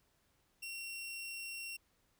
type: tone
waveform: sawtooth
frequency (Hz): 2734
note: F7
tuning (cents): -37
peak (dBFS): -39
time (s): 0.62-1.77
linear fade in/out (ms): 10
effects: pink hiss -75 dBFS RMS until 2.19 s